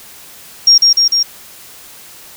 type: tone with echo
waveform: sine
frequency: 5580 Hz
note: F8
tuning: 2 cents flat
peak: -3 dBFS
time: 0.67-0.78 s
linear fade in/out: 5 ms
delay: 150 ms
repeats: 3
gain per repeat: -2 dB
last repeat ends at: 1.23 s
effects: white hiss -37 dBFS RMS until 2.36 s